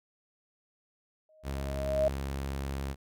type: tone with exponential growth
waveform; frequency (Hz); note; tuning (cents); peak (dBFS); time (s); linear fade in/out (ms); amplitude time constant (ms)
sine; 625; D#5; +8; -21; 1.29-2.08; 2; 170
type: tone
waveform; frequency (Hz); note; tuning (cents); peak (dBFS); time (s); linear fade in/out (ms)
sawtooth; 68.4; C#2; -23; -29; 1.43-2.96; 50
effects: none